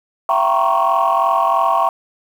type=tone cluster; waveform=sine; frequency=673 / 772 / 941 / 1073 / 1116 Hz; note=E5 / G5 / A#5 / C6 / C#6; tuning=+36 / -27 / +16 / +43 / +11 cents; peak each=-18 dBFS; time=0.29-1.89 s; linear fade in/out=2 ms; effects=tanh soft clip ceiling -6 dBFS + 7-bit